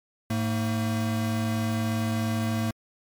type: tone pair together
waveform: square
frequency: 106.52 / 225.7 Hz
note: G#2 / A3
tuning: +44 / +44 cents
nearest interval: octave + minor second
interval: 1300 cents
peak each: -28 dBFS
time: 0.3-2.71 s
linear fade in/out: 5 ms
effects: MP3 96 kbps